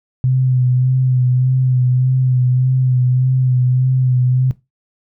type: tone with vibrato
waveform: sine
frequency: 127.7 Hz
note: C3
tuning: 42 cents flat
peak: -11 dBFS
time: 0.24-4.51 s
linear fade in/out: 0 ms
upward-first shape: sine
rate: 1.7 Hz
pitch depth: 30 cents each way
effects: noise-tail reverb RT60 0.2 s tail -17 dB re dry